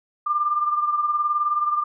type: beating tone pair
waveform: sine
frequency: 1193 / 1212 Hz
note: D6 / D#6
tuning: +27 / -46 cents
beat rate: 19 Hz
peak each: -20 / -27 dBFS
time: 0.26-1.84 s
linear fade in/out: 10 ms
effects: none